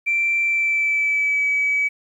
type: tone with pitch glide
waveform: sine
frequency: 2349 to 2283 Hz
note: D7 to D7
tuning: 0 to -50 cents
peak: -16 dBFS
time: 0.06-1.89 s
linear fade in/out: 20 ms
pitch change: -50 cents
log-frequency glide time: 0.41-1.47 s
effects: tanh soft clip ceiling -12 dBFS + 9-bit

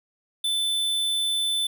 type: tone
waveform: square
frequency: 3520 Hz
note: A7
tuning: in tune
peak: -23 dBFS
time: 0.44-1.67 s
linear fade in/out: 5 ms
effects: none

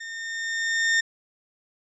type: tone with level ramp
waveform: 40% pulse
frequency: 1822 Hz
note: A#6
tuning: 40 cents flat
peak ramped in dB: -34 to -17 dBFS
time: 0-1.01 s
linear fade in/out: 10 ms
effects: resampled to 22050 Hz

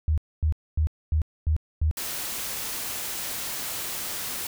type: tone bursts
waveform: sine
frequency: 77.78 Hz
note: D#2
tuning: in tune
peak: -19 dBFS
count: 6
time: 0.08-1.912 s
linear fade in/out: 0 ms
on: 97 ms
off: 250 ms
type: noise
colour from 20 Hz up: white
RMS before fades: -32 dBFS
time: 1.97-4.47 s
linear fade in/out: 2 ms
effects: none

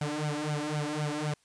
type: tone with flanger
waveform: sawtooth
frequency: 149.9 Hz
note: D3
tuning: 36 cents sharp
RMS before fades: -32 dBFS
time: 0.01-1.34 s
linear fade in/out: 5 ms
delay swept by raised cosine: 1.3 to 3.7 ms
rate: 3.9 Hz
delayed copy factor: +1
effects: white hiss -68 dBFS RMS until 1.44 s + resampled to 22050 Hz

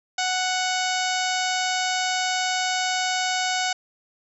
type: harmonic tone with a mistuned harmonic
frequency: 740 Hz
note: F#5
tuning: in tune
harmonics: 1 / 2 / 3 / 4 / 5 / 6 / 7 / 8 / 9 / 10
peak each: -26 / -29 / -31 / -32 / -33 / -34 / -34 / -35 / -36 / -36 dBFS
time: 0.18-3.73 s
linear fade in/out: 5 ms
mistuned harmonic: 6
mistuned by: +16 cents
effects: none

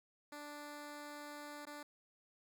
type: tone with dropouts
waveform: 10% pulse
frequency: 293.7 Hz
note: D4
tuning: in tune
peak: -39 dBFS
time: 0.32-1.83 s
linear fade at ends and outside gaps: 5 ms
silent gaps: 1.654-1.668 s
effects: none

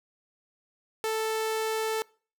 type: tone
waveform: sawtooth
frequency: 440.5 Hz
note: A4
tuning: 2 cents sharp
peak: -23 dBFS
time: 1.04-2.02 s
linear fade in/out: 0 ms
effects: noise-tail reverb RT60 0.4 s tail -24 dB re dry

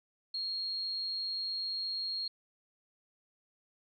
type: tone with amplitude modulation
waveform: sine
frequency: 4263 Hz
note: C8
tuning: 32 cents sharp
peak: -32 dBFS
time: 0.34-2.28 s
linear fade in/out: 5 ms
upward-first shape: sine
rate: 165 Hz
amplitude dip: 30%
effects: none

